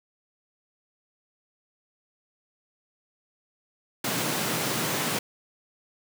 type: high-pass noise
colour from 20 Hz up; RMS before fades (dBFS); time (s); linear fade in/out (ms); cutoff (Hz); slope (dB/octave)
pink; -28; 4.04-5.19; 5; 120; 48
effects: none